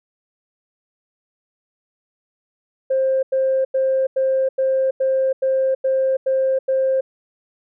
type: tone bursts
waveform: sine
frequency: 529 Hz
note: C5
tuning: 19 cents sharp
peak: -14 dBFS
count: 10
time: 2.9-7.01 s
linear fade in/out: 10 ms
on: 330 ms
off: 90 ms
effects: tanh soft clip ceiling -11 dBFS